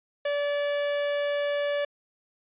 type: tone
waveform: 45% pulse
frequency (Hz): 577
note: D5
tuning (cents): -31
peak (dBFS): -25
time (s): 0.25-1.85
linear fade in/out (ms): 5
effects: resampled to 8000 Hz